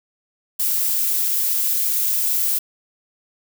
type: noise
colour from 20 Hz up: violet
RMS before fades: -20 dBFS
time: 0.59-2.59 s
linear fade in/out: 10 ms
effects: none